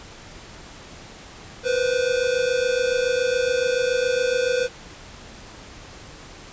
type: tone pair together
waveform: square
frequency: 485.9 / 513 Hz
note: B4 / C5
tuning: -28 / -34 cents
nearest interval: minor second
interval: 94 cents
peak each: -23 dBFS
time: 1.63-4.69 s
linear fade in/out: 50 ms
effects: pink hiss -42 dBFS RMS until 6.52 s + resampled to 16000 Hz